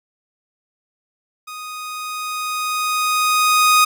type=tone with level ramp; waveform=sawtooth; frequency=1244.5 Hz; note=D#6; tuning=in tune; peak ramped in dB=-27 to -6 dBFS; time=1.47-3.85 s; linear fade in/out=10 ms; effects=none